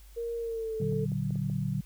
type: tone with pitch glide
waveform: sine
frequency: 466.2 to 440 Hz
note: A#4 to A4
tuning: 0 to 0 cents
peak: -31 dBFS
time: 0.16-1.06 s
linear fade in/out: 20 ms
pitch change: -100 cents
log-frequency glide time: 0.38-0.76 s
type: chord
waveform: sine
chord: Bb augmented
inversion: none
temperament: equal with one note detuned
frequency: 116.54 / 146.83 / 188.78 Hz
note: Bb2 / D3 / F#3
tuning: 0 / 0 / +35 cents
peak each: -34 / -31 / -33 dBFS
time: 0.8-1.81 s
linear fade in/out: 5 ms
type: clicks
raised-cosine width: 2 ms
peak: -33 dBFS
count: 6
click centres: 0.817 / 0.924 / 1.119 / 1.307 / 1.357 / 1.499 s
effects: added 50 Hz sine -49 dBFS peak until 1.85 s + white hiss -60 dBFS RMS until 1.85 s